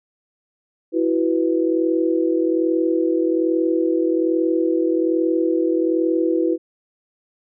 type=chord; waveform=sine; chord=E suspended second; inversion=none; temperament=just; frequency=329.6 / 370.8 / 494.4 Hz; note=E4 / F#4 / B4; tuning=0 / +4 / +2 cents; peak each=-18 / -22 / -23 dBFS; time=0.92-6.58 s; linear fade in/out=50 ms; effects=none